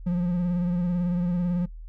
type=tone with vibrato; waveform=triangle; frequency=176.4 Hz; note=F3; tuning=18 cents sharp; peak=-20 dBFS; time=0.06-1.66 s; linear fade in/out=10 ms; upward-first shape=sine; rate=18 Hz; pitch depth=39 cents each way; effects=noise-tail reverb RT60 0.1 s tail -22 dB re dry + added 40 Hz sine -37 dBFS peak until 1.88 s